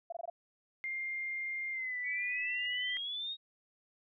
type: tone bursts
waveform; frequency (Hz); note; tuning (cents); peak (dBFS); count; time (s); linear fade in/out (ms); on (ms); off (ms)
sine; 680; F5; -46; -37; 5; 0.1-0.3; 5; 24; 20
type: tone with pitch glide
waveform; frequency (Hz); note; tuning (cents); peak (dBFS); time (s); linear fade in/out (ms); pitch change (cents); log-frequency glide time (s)
sine; 2111 to 1981; C7 to B6; +15 to +5; -35; 0.84-2.97; 0; -110; 1.72-1.97
type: exponential sweep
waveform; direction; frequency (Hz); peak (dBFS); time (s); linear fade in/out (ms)
sine; up; 2217 to 3782; -36; 2.03-3.37; 50
effects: none